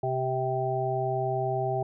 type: harmonic tone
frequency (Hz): 130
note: C3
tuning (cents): -11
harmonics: 1 / 3 / 5 / 6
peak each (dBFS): -31 / -31 / -31 / -31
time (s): 0.03-1.83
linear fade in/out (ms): 5
effects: none